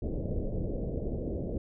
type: low-pass noise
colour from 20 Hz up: pink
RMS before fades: -33 dBFS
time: 0.02-1.58 s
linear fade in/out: 2 ms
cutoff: 590 Hz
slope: 48 dB/octave
effects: none